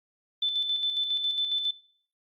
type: tone with tremolo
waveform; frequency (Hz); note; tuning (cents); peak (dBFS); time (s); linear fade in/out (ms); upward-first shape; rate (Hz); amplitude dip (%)
sine; 3520; A7; 0; -23; 0.42-1.71; 5; square; 7.3; 40
effects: noise-tail reverb RT60 0.6 s tail -22 dB re dry + Opus 32 kbps